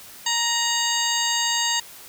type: harmonic tone with a mistuned harmonic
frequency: 932.3 Hz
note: A#5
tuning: in tune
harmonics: 1 / 2 / 3 / 4 / 5 / 7 / 8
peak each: -28 / -28 / -28 / -28 / -28 / -28 / -28 dBFS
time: 0.26-1.8 s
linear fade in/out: 5 ms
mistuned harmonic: 3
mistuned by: +44 cents
effects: white hiss -43 dBFS RMS until 2.08 s